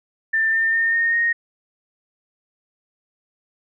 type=tone with pitch steps; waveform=sine; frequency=1786 / 1804.7 / 1823.5 / 1842.6 / 1861.8 Hz; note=A6 / A6 / A#6 / A#6 / A#6; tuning=+25 / +43 / -39 / -21 / -3 cents; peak=-16 dBFS; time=0.33-1.33 s; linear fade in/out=10 ms; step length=200 ms; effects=none